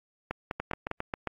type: two click trains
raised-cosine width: 0.5 ms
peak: -16 / -16 dBFS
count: 6 / 4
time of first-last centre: 0.6-1.273 / 0.31-0.914 s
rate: 7.43 / 4.97 Hz
effects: AAC 48 kbps